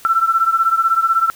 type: beating tone pair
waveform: sine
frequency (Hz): 1336 / 1352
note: E6 / E6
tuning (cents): +23 / +43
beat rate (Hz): 16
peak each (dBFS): -14 / -17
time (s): 0.05-1.3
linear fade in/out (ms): 0
effects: white hiss -43 dBFS RMS until 1.35 s